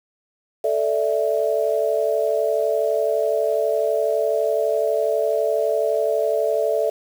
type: chord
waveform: sine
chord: A suspended fourth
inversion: none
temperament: equal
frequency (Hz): 440 / 587.3 / 659.3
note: A4 / D5 / E5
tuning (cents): 0 / 0 / 0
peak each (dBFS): -22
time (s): 0.64-6.9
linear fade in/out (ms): 5
effects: 7-bit